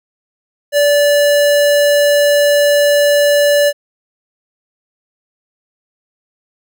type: tone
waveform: square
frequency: 580 Hz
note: D5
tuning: 22 cents flat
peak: -9 dBFS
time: 0.72-3.73 s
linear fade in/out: 50 ms
effects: none